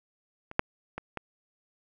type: clicks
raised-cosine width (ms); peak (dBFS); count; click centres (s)
0.5; -26 / -6 / -20 / -19; 4; 0.514 / 0.594 / 0.98 / 1.173
effects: none